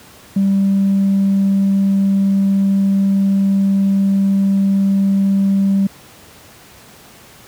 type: tone with tanh clipping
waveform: triangle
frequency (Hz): 196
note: G3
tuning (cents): 0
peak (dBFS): -11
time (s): 0.36-5.87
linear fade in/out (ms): 5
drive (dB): 5
effects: pink hiss -42 dBFS RMS until 7.47 s + high-pass 80 Hz 12 dB/octave